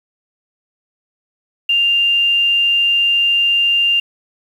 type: tone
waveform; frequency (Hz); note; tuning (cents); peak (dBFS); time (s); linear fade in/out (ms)
sine; 2794; F7; 0; -11; 1.69-4; 5
effects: 7-bit